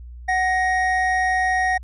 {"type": "tone pair together", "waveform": "triangle", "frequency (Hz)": [744, 1874.8], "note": ["F#5", "A#6"], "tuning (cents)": [9, 9], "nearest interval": "octave + major third", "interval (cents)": 1600, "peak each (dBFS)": [-18, -19], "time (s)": [0.28, 1.78], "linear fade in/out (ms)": 10, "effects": ["added 60 Hz sine -35 dBFS peak until 1.83 s", "resampled to 24000 Hz"]}